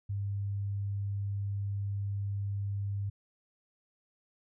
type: tone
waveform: sine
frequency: 100 Hz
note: G2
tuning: 35 cents sharp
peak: -31 dBFS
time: 0.09-3.1 s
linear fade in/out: 10 ms
effects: none